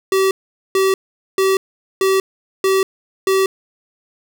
square tone bursts, 384 Hz, G4, 36 cents flat, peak -13 dBFS, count 6, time 0.12-3.46 s, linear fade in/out 2 ms, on 190 ms, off 440 ms, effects none

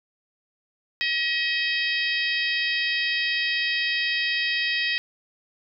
harmonic tone with a mistuned harmonic, 636 Hz, D#5, 38 cents sharp, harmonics 3 / 4 / 5 / 6 / 7 / 8, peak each -26 / -28 / -30 / -32 / -33 / -34 dBFS, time 1.01-4.98 s, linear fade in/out 0 ms, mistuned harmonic 7, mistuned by +54 cents, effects none

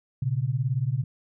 sine beating tone pair, 119.6 / 137.6 Hz, A#2 / C#3, +45 / -12 cents, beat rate 18 Hz, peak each -26 dBFS, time 0.22-1.04 s, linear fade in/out 5 ms, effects none

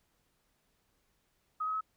sine tone with pitch steps, 1260 / 1273.2 / 1286.5 Hz, D#6 / D#6 / E6, +21 / +39 / -43 cents, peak -31 dBFS, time 1.6-1.81 s, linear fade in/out 10 ms, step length 70 ms, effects pink hiss -75 dBFS RMS until 1.96 s

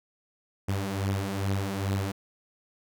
sawtooth beating tone pair, 96.4 / 98.8 Hz, G2 / G2, -28 / +14 cents, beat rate 2.4 Hz, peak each -28 / -25 dBFS, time 0.68-2.12 s, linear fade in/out 10 ms, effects none

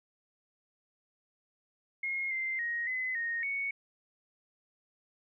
sine tone with pitch steps, 2151 / 2085 / 1879 / 2028 / 1858 / 2222 Hz, C7 / C7 / A#6 / B6 / A#6 / C#7, +47 / -7 / +13 / +45 / -6 / +4 cents, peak -31 dBFS, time 2.03-3.71 s, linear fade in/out 5 ms, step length 280 ms, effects none

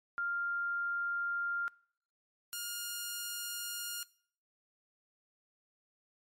sine / 5% pulse tone pair in turn, 1396.9 / 1416.4 Hz, F6 / F6, 0 / +24 cents, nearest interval unison, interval 24 cents, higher second, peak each -32 / -26 dBFS, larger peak second, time 0.18-1.68 / 2.53-4.03 s, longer neither, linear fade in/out 0 ms, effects noise-tail reverb RT60 0.6 s tail -24 dB re dry + MP3 64 kbps

